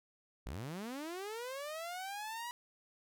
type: linear sweep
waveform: sawtooth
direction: up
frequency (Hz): 46.36 to 976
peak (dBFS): -37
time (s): 0.46-2.51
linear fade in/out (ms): 0
effects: none